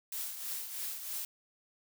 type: noise with tremolo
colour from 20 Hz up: blue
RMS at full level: -37 dBFS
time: 0.12-1.25 s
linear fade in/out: 2 ms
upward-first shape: triangle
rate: 3.1 Hz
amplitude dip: 60%
effects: none